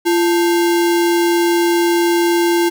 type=tone with sample-and-hold; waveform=sine; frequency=342.9 Hz; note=F4; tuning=32 cents flat; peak=-11 dBFS; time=0.05-2.7 s; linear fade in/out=20 ms; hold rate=1225 Hz; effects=none